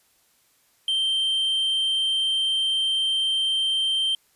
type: tone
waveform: triangle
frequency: 3136 Hz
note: G7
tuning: in tune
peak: -19 dBFS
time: 0.88-4.15 s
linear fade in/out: 2 ms
effects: white hiss -63 dBFS RMS until 4.35 s + resampled to 32000 Hz